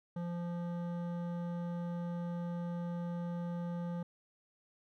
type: tone with hard clipping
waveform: sine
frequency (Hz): 173.1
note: F3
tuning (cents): -15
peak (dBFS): -38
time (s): 0.16-4.03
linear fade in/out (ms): 5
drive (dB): 13
effects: none